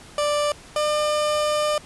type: tone pair in turn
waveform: 30% pulse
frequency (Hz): 589 / 601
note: D5 / D5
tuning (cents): +5 / +40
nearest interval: unison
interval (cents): 35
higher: second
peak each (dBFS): -17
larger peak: neither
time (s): 0.18-0.52 / 0.76-1.78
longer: second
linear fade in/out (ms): 2
effects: pink hiss -45 dBFS RMS until 1.85 s + resampled to 24000 Hz